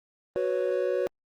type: chord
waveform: triangle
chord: F# suspended fourth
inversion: none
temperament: equal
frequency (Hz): 370 / 493.9 / 554.4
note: F#4 / B4 / C#5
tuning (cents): 0 / 0 / 0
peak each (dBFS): -27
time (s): 0.36-1.07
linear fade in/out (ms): 0
effects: Opus 24 kbps